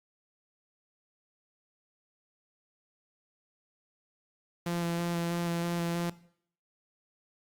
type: tone with vibrato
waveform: sawtooth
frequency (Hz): 171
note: F3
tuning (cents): -36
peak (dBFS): -26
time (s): 4.66-6.1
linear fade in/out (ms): 5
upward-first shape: square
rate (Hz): 3.1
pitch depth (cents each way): 11
effects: noise-tail reverb RT60 0.6 s tail -18 dB re dry + Opus 48 kbps